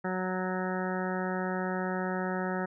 harmonic tone, 185 Hz, F#3, in tune, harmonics 1 / 2 / 3 / 4 / 5 / 7 / 8 / 9 / 10, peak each -33 / -36 / -38 / -39 / -40 / -41 / -42 / -43 / -43 dBFS, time 0.04-2.66 s, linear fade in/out 10 ms, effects none

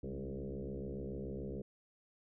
sine tone with frequency modulation, 130 Hz, C3, 11 cents flat, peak -39 dBFS, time 0.03-1.62 s, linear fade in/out 5 ms, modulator 67 Hz, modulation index 5.6, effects none

